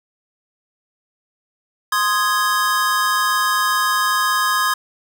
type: chord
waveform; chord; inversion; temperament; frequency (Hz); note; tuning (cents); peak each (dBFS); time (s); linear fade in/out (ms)
square; Ab major; first; equal; 1046.5 / 1244.5 / 1661.2; C6 / Eb6 / Ab6; 0 / 0 / 0; -21; 1.92-4.74; 5
effects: none